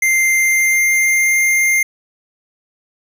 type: tone with pitch glide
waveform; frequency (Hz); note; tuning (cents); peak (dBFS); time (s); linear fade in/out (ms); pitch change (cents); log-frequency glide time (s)
square; 2093 to 2108; C7 to C7; 0 to +12; -12; 0.02-1.83; 5; +12; 0.35-1.4
effects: none